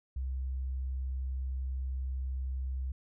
sine tone, 65.2 Hz, C2, 5 cents flat, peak -32 dBFS, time 0.16-2.92 s, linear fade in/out 5 ms, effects none

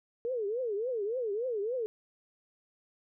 sine tone with vibrato, 454.1 Hz, A#4, 45 cents flat, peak -30 dBFS, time 0.25-1.86 s, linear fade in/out 0 ms, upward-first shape triangle, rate 3.5 Hz, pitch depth 270 cents each way, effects none

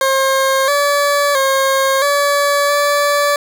20% pulse tone with pitch steps, 535 / 574 / 538 / 572 / 578 Hz, C5 / D5 / C5 / D5 / D5, +38 / -40 / +48 / -46 / -28 cents, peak -7 dBFS, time 0.01-3.36 s, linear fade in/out 2 ms, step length 670 ms, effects none

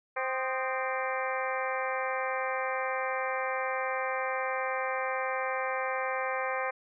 harmonic tone with a mistuned harmonic, 261.3 Hz, C4, 2 cents flat, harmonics 2 / 3 / 4 / 5 / 6 / 7 / 8 / 9, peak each -34 / -36 / -37 / -38 / -39 / -39 / -40 / -41 dBFS, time 0.16-6.71 s, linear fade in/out 10 ms, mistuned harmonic 5, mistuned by -93 cents, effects none

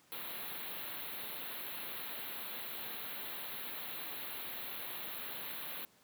white band-stop noise, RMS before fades -43 dBFS, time 0.12-5.85 s, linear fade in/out 0 ms, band 4200 to 11000 Hz, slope 96 dB/octave, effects pink hiss -66 dBFS RMS until 6.03 s + high-pass 150 Hz 12 dB/octave

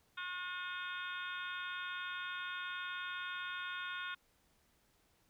harmonic tone, 360.8 Hz, F#4, 44 cents flat, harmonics 3 / 4 / 5 / 6 / 7 / 8 / 9 / 10, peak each -47 / -42 / -53 / -55 / -50 / -58 / -52 / -50 dBFS, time 0.17-4.15 s, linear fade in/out 10 ms, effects pink hiss -73 dBFS RMS until 5.29 s

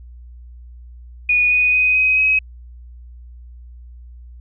sine tone with pitch steps, 2462 / 2482 / 2502 / 2522 / 2543 Hz, D#7 / D#7 / D#7 / D#7 / D#7, -19 / -5 / +9 / +23 / +37 cents, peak -12 dBFS, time 1.29-2.39 s, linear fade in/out 5 ms, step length 220 ms, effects added 60 Hz sine -36 dBFS peak until 4.4 s

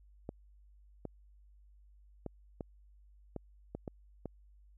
clicks, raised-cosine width 2 ms, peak -26 dBFS, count 8, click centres 0.291 / 1.053 / 2.263 / 2.608 / 3.363 / 3.75 / 3.878 / 4.257 s, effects added 50 Hz sine -58 dBFS peak until 4.77 s

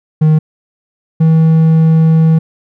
triangle tone pair in turn, 155.56 / 160.77 Hz, D#3 / E3, 0 / -43 cents, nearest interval minor second, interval 57 cents, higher second, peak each -3 dBFS, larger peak neither, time 0.21-0.39 / 1.2-2.39 s, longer second, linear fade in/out 10 ms, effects none

